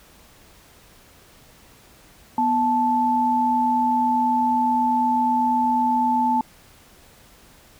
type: tone pair together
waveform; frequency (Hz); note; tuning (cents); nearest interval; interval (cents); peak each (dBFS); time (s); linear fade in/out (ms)
sine; 245.6 / 876; B3 / A5; -9 / -8; octave + minor seventh; 2201; -23 / -18; 2.38-6.41; 2
effects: pink hiss -51 dBFS RMS until 7.79 s